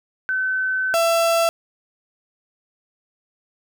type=tone pair in turn; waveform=sine / 35% pulse; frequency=1523 / 669.1 Hz; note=F#6 / E5; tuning=+50 / +26 cents; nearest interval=octave + major second; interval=1424 cents; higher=first; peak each=-19 / -14 dBFS; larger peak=second; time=0.29-0.94 / 0.94-1.49 s; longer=first; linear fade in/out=0 ms; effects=none